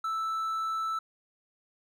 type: tone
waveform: triangle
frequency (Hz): 1318.5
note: E6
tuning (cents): 0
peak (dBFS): -27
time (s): 0.04-0.99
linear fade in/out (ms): 5
effects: none